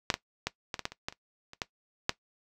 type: clicks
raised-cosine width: 0.2 ms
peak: -6 / -10 / -12 / -15 / -17 / -13 / -25 / -15 / -29 / -28 / -13 / -7 dBFS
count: 12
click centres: 0.102 / 0.141 / 0.47 / 0.742 / 0.793 / 0.854 / 0.92 / 1.085 / 1.125 / 1.534 / 1.618 / 2.094 s
effects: noise-tail reverb RT60 0.1 s tail -17 dB re dry